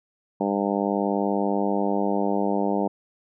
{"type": "harmonic tone", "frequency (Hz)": 100.3, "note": "G2", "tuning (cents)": 40, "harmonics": [2, 3, 4, 5, 6, 7, 8, 9], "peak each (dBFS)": [-26, -28, -29, -30, -31, -31, -32, -33], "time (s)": [0.4, 2.88], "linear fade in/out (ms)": 10, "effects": []}